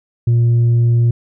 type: tone with tanh clipping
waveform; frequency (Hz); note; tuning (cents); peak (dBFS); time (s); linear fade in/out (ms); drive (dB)
sine; 118; A#2; +22; -10; 0.27-1.11; 5; 2
effects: none